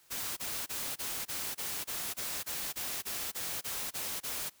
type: noise bursts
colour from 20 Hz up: white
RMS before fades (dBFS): -37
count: 15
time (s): 0.1-4.5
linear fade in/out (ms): 20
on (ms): 270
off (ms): 25
effects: white hiss -64 dBFS RMS until 4.6 s